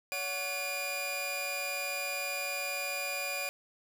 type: tone cluster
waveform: sawtooth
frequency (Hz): 566 / 737 / 2425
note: C#5 / F#5 / D#7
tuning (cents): +36 / -7 / -45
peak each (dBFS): -36 / -39 / -31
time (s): 0.12-3.49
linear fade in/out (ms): 0
effects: none